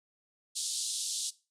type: band-pass noise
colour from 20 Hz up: white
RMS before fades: -35 dBFS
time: 0.55-1.31 s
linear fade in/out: 20 ms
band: 3400 to 9600 Hz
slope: 48 dB/octave
effects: noise-tail reverb RT60 0.3 s tail -19 dB re dry